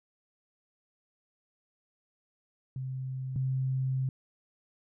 sine tone pair in turn, 130.81 / 131.47 Hz, C3 / C3, 0 / +9 cents, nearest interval unison, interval 9 cents, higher second, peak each -33 / -27 dBFS, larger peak second, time 2.76-3.36 / 3.36-4.09 s, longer second, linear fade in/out 2 ms, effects none

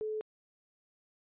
sine tone, 431.3 Hz, A4, 35 cents flat, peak -33 dBFS, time 0.01-0.21 s, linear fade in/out 0 ms, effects resampled to 8000 Hz

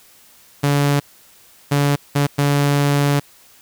sawtooth tone bursts at uneven times, 143 Hz, D3, 46 cents flat, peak -10 dBFS, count 4, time 0.63-1 / 1.71-1.96 / 2.15-2.27 / 2.38-3.2 s, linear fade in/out 10 ms, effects white hiss -49 dBFS RMS until 3.61 s

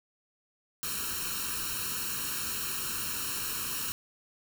white noise with comb filter, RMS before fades -34 dBFS, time 0.83-3.92 s, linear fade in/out 0 ms, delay 0.72 ms, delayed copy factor +0.95, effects none

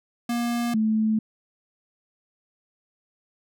square / sine tone pair in turn, 237.5 / 218.1 Hz, A#3 / A3, +33 / -15 cents, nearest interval minor second, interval 148 cents, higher first, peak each -24 / -19 dBFS, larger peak second, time 0.29-0.74 / 0.74-1.19 s, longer neither, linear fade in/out 5 ms, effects none

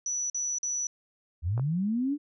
sine tone bursts, 5920 Hz, F#8, in tune, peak -28 dBFS, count 3, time 0.06-0.87 s, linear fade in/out 2 ms, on 240 ms, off 45 ms
sine linear sweep, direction up, 73.42 to 300.4 Hz, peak -25 dBFS, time 1.42-2.18 s, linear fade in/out 50 ms
clicks, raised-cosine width 1 ms, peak -25 dBFS, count 2, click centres 1.578 / 1.596 s
effects none

